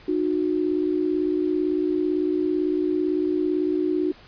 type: tone pair together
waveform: sine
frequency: 306 / 363.9 Hz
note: D#4 / F#4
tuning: -29 / -29 cents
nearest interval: minor third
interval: 300 cents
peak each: -23 dBFS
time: 0.08-4.12 s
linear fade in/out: 5 ms
effects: pink hiss -49 dBFS RMS until 4.27 s + resampled to 11025 Hz